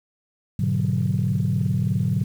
sine chord, G# half-diminished seventh, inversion none, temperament equal, 103.83 / 123.47 / 146.83 / 185 Hz, G#2 / B2 / D3 / F#3, 0 / 0 / 0 / 0 cents, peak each -24 dBFS, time 0.59-2.24 s, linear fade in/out 5 ms, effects tanh soft clip ceiling -12 dBFS + 8-bit

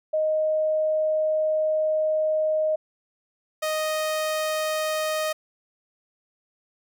sine / sawtooth tone pair in turn, 622.3 / 622.3 Hz, D#5 / D#5, 0 / 0 cents, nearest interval unison, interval 0 cents, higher neither, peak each -20 dBFS, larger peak neither, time 0.13-2.76 / 3.62-5.33 s, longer first, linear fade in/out 10 ms, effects none

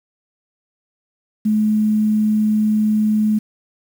sine tone with quantisation, 214.2 Hz, A3, 46 cents flat, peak -13 dBFS, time 1.45-3.39 s, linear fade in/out 10 ms, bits 7, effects none

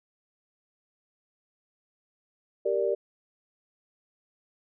sine chord, G minor, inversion none, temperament equal, 392 / 466.2 / 587.3 Hz, G4 / Bb4 / D5, 0 / 0 / 0 cents, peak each -28 dBFS, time 2.65-2.95 s, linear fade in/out 10 ms, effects none

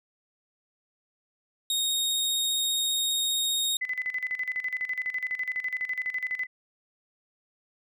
sawtooth tone with vibrato, 3729 Hz, A#7, in tune, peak -22 dBFS, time 1.7-3.77 s, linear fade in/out 2 ms, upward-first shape sine, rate 15 Hz, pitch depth 10 cents each way
sine tone with tremolo, 2012 Hz, B6, 32 cents sharp, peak -26 dBFS, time 3.81-6.47 s, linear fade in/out 10 ms, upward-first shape square, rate 12 Hz, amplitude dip 75%
effects none

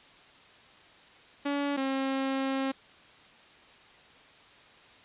sawtooth tone pair in turn, 284.5 / 268.5 Hz, C#4 / C4, +45 / +45 cents, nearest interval minor second, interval 100 cents, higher first, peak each -24 dBFS, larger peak neither, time 1.45-1.77 / 1.77-2.72 s, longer second, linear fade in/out 10 ms, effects white hiss -55 dBFS RMS until 5.04 s + resampled to 8000 Hz

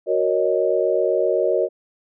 sine chord, D# minor seventh, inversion first, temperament equal, 370 / 466.2 / 554.4 / 622.3 Hz, F#4 / A#4 / C#5 / D#5, 0 / 0 / 0 / 0 cents, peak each -22 dBFS, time 0.06-1.69 s, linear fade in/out 50 ms, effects none

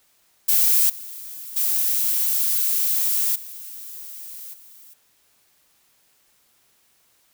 violet noise with level steps, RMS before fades -17 / -36 / -21 / -37 / -47 dBFS, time 0.48-4.94 s, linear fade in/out 10 ms, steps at 0.89 / 1.56 / 3.35 / 4.53 s, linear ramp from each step 10 ms, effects white hiss -62 dBFS RMS until 7.33 s

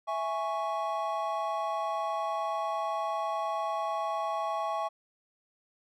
triangle chord, C# minor, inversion first, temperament equal, 659.3 / 830.6 / 1108.7 Hz, E5 / G#5 / C#6, 0 / 0 / 0 cents, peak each -32 dBFS, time 0.07-4.89 s, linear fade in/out 20 ms, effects none

